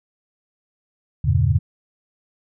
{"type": "chord", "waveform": "sine", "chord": "E diminished seventh", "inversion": "none", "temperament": "equal with one note detuned", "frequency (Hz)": [82.41, 98, 116.54, 141.91], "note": ["E2", "G2", "Bb2", "Db3"], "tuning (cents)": [0, 0, 0, 41], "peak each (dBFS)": -20, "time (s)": [1.24, 1.59], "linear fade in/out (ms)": 10, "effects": []}